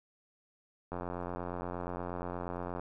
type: click train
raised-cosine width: 1 ms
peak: -24 dBFS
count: 167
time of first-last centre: 0.92-2.796 s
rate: 88.5 Hz
effects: none